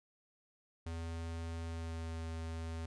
square tone with pitch glide, 82.8 to 81.75 Hz, E2 to E2, +8 to -14 cents, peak -40 dBFS, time 0.86-2.86 s, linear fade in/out 5 ms, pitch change -22 cents, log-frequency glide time 1.67-2.07 s, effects resampled to 22050 Hz

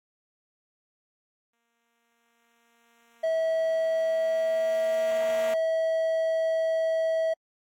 5% pulse tone with exponential growth, 233.4 Hz, A#3, 2 cents sharp, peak -24 dBFS, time 1.53-5.54 s, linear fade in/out 2 ms, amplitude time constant 870 ms
triangle tone, 648 Hz, E5, 30 cents flat, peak -21 dBFS, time 3.23-7.34 s, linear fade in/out 10 ms
effects AAC 64 kbps

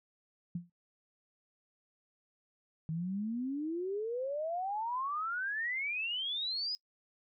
sine tone with exponential decay, 173.7 Hz, F3, 9 cents flat, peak -31 dBFS, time 0.55-0.7 s, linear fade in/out 5 ms, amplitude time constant 32 ms
sine exponential sweep, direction up, 155.56 to 5080 Hz, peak -33 dBFS, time 2.89-6.75 s, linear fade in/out 0 ms
effects noise-tail reverb RT60 0.1 s tail -22 dB re dry

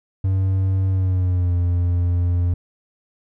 triangle tone with pitch glide, 95.2 to 87.8 Hz, F#2 to F2, +50 to +10 cents, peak -14 dBFS, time 0.24-2.54 s, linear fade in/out 5 ms, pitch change -140 cents, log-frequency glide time 0.89-1.55 s, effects none

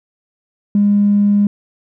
triangle tone with tanh clipping, 204.1 Hz, G#3, 30 cents flat, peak -9 dBFS, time 0.75-1.47 s, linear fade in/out 2 ms, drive 4 dB, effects none

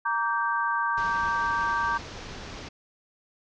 sine chord, G minor, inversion first, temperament equal with one note detuned, 932.3 / 1158.5 / 1568 Hz, Bb5 / D6 / G6, 0 / -24 / 0 cents, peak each -28 dBFS, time 0.05-1.98 s, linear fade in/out 10 ms
pink low-pass noise, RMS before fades -40 dBFS, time 0.97-2.69 s, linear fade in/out 10 ms, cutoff 6300 Hz, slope 48 dB/octave
effects none

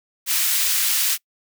white high-pass noise, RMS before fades -20 dBFS, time 0.26-1.18 s, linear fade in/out 50 ms, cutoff 1800 Hz, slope 12 dB/octave, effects noise-tail reverb RT60 0.1 s tail -25 dB re dry

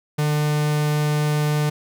45% pulse tone, 149.7 Hz, D3, 33 cents sharp, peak -18 dBFS, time 0.18-1.7 s, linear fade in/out 10 ms, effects none

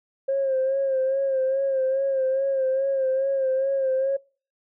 sine tone with vibrato, 535 Hz, C5, 38 cents sharp, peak -19 dBFS, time 0.28-4.17 s, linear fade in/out 10 ms, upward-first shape sine, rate 2.4 Hz, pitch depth 43 cents each way, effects noise-tail reverb RT60 0.4 s tail -24 dB re dry + tanh soft clip ceiling -16 dBFS

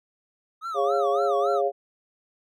triangle tone with vibrato, 1230 Hz, D#6, 20 cents flat, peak -27 dBFS, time 0.61-1.62 s, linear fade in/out 50 ms, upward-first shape sine, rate 3.6 Hz, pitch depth 180 cents each way
sine chord, Db major, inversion second, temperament equal with one note detuned, 409.4 / 554.4 / 698.5 Hz, Ab4 / Db5 / F5, -25 / 0 / 0 cents, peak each -25 dBFS, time 0.74-1.72 s, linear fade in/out 50 ms
effects none

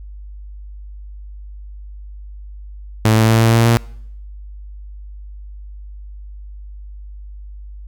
sawtooth tone with pitch steps, 110 / 111.28 / 112.57 / 113.88 / 115.2 / 116.54 Hz, A2 / A2 / A2 / A#2 / A#2 / A#2, 0 / +20 / +40 / -40 / -20 / 0 cents, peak -6 dBFS, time 3.05-3.77 s, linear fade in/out 0 ms, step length 120 ms, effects noise-tail reverb RT60 0.7 s tail -23 dB re dry + added 50 Hz sine -31 dBFS peak until 7.87 s

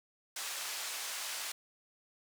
white band-pass noise, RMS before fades -40 dBFS, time 0.36-1.52 s, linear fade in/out 5 ms, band 750 to 8500 Hz, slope 12 dB/octave, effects none

